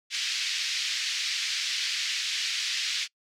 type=band-pass noise; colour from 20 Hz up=white; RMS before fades=-30 dBFS; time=0.1-3.08 s; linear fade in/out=50 ms; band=2000 to 5300 Hz; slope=24 dB/octave; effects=noise-tail reverb RT60 0.1 s tail -24 dB re dry